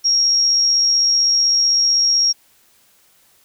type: tone with amplitude modulation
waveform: sine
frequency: 5590 Hz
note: F8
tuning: 1 cent sharp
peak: -11 dBFS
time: 0.04-2.33 s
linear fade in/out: 20 ms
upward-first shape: sine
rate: 75.8 Hz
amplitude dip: 25%
effects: white hiss -55 dBFS RMS until 3.44 s